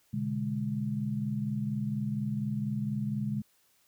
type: chord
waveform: sine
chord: G# diminished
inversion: first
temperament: equal with one note detuned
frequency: 123.47 / 143.48 / 207.7 Hz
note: B2 / D3 / G#3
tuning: 0 / -40 / 0 cents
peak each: -35 / -35 / -32 dBFS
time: 0.13-3.42 s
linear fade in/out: 10 ms
effects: white hiss -68 dBFS RMS until 3.87 s